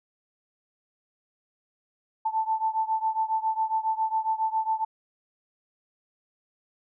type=beating tone pair; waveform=sine; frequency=880 / 887.3 Hz; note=A5 / A5; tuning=0 / +14 cents; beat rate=7.3 Hz; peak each=-26 / -28 dBFS; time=2.25-4.85 s; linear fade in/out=10 ms; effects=none